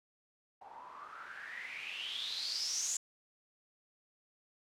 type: noise with low-pass filter sweep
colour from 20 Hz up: blue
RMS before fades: -41 dBFS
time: 0.61-2.97 s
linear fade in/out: 5 ms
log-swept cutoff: 790 to 7100 Hz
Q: 8.6
effects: none